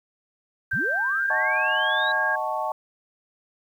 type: tone with pitch glide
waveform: sine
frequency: 1568 to 1626.1 Hz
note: G6 to G#6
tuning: 0 to -37 cents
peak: -22 dBFS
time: 0.71-2.36 s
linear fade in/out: 10 ms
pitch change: +63 cents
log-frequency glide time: 0.95-1.75 s
type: linear sweep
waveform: sine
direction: up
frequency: 80.3 to 3951 Hz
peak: -29 dBFS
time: 0.73-2.12 s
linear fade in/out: 5 ms
type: chord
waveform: sine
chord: D# half-diminished seventh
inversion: none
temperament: equal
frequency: 622.3 / 740 / 880 / 1108.7 Hz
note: D#5 / F#5 / A5 / C#6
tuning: 0 / 0 / 0 / 0 cents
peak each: -30 / -31 / -28 / -31 dBFS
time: 1.3-2.72 s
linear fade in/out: 2 ms
effects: 9-bit